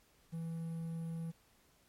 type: tone with quantisation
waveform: triangle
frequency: 164.81 Hz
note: E3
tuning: in tune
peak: -36 dBFS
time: 0.32-1.32 s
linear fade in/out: 20 ms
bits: 11
effects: pink hiss -69 dBFS RMS until 1.88 s + MP3 64 kbps